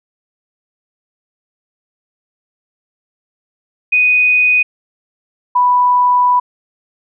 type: tone pair in turn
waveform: sine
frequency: 2489 / 987.8 Hz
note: D#7 / B5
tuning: 0 / 0 cents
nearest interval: octave + major third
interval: 1600 cents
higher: first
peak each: -8 dBFS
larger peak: neither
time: 3.92-4.63 / 5.55-6.4 s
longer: second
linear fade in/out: 10 ms
effects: none

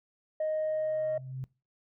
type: tone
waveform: sine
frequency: 622.3 Hz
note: D#5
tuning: in tune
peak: -26 dBFS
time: 0.4-1.18 s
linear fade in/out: 5 ms
type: tone with exponential growth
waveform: sine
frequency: 130.81 Hz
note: C3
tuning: in tune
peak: -32 dBFS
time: 0.42-1.44 s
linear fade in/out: 0 ms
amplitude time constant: 220 ms
effects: noise-tail reverb RT60 0.3 s tail -23 dB re dry + tanh soft clip ceiling -25 dBFS

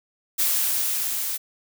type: noise with level ramp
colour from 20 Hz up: blue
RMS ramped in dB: -21 to -28 dBFS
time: 0.38-1.38 s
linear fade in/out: 20 ms
effects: none

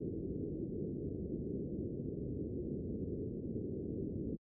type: low-pass noise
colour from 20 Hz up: white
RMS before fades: -40 dBFS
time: 0-4.37 s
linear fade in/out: 20 ms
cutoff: 430 Hz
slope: 48 dB/octave
effects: high-pass 60 Hz 12 dB/octave

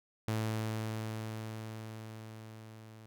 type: tone with level ramp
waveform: sawtooth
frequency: 110.1 Hz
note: A2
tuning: 2 cents sharp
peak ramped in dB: -27 to -47 dBFS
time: 0.28-3.06 s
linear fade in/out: 0 ms
effects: none

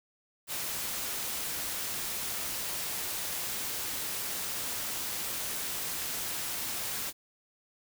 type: noise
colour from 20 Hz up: white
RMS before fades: -35 dBFS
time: 0.47-7.13 s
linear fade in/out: 50 ms
effects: none

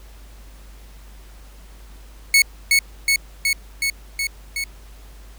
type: tone with echo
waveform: sawtooth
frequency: 2207 Hz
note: C#7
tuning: 8 cents flat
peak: -7 dBFS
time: 2.34-2.42 s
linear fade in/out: 2 ms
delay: 370 ms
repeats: 6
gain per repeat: -2 dB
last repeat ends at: 4.64 s
effects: added 50 Hz sine -40 dBFS peak until 5.38 s + pink hiss -50 dBFS RMS until 5.38 s

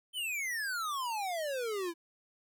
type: exponential sweep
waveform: square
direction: down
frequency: 3136 to 326.2 Hz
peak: -34 dBFS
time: 0.13-1.94 s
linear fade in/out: 50 ms
effects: none

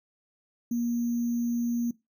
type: tone with sample-and-hold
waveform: sine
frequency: 237.2 Hz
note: A#3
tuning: 30 cents sharp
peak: -25 dBFS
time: 0.71-1.91 s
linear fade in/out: 5 ms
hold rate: 6300 Hz
effects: noise-tail reverb RT60 0.2 s tail -19 dB re dry

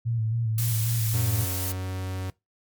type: tone with vibrato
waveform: sine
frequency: 113.3 Hz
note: A#2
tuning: 49 cents flat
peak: -23 dBFS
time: 0.05-1.45 s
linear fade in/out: 20 ms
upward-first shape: square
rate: 3.7 Hz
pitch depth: 43 cents each way
type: noise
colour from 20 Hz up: blue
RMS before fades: -31 dBFS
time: 0.58-1.72 s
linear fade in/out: 2 ms
type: tone with pitch glide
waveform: 45% pulse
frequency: 92 to 93.5 Hz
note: F#2 to F#2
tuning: -9 to +19 cents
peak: -29 dBFS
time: 1.14-2.3 s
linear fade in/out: 0 ms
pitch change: +28 cents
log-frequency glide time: 1.34-1.86 s
effects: noise-tail reverb RT60 0.2 s tail -22 dB re dry + MP3 96 kbps

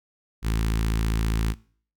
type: tone with notch filter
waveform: sawtooth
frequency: 55 Hz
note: A1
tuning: in tune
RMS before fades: -24 dBFS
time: 0.42-1.55 s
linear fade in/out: 50 ms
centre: 610 Hz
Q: 0.8
effects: noise-tail reverb RT60 0.5 s tail -22 dB re dry

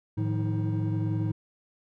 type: tone cluster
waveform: triangle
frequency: 108.8 / 155.3 / 176.4 / 315.5 Hz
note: A2 / D#3 / F3 / D#4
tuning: -19 / -3 / +18 / +24 cents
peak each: -25 / -32 / -34 / -31 dBFS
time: 0.17-1.32 s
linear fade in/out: 10 ms
effects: none

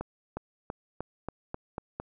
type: accelerating click train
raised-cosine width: 1 ms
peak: -20 dBFS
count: 8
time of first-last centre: 0.01-2 s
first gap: 360 ms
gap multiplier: 0.92
effects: none

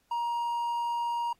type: tone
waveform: triangle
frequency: 944 Hz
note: A#5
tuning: 22 cents sharp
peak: -26 dBFS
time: 0.11-1.33 s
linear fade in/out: 5 ms
effects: pink hiss -71 dBFS RMS until 1.39 s + AAC 48 kbps

